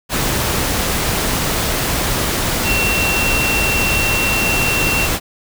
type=tone in noise; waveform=sine; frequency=2720 Hz; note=F7; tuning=46 cents flat; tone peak=-17 dBFS; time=2.63-5.09 s; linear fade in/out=50 ms; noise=pink; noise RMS=-18 dBFS; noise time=0.09-5.2 s; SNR=-2 dB; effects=none